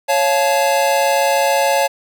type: chord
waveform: square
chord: Db augmented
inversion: none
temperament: just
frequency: 554.4 / 693 / 866.2 Hz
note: Db5 / F5 / A5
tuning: 0 / -14 / -27 cents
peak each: -17 / -20 / -18 dBFS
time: 0.08-1.88 s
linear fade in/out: 20 ms
effects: none